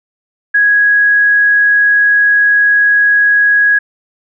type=tone; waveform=sine; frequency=1661.2 Hz; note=G#6; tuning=in tune; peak=-6 dBFS; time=0.54-3.79 s; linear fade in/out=10 ms; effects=none